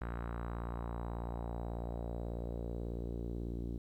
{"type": "tone with low-pass filter sweep", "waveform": "sawtooth", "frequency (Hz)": 58.27, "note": "A#1", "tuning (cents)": 0, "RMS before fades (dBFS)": -40, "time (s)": [0.01, 3.78], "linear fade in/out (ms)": 5, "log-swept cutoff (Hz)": [1500, 320], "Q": 2.1, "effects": ["12-bit"]}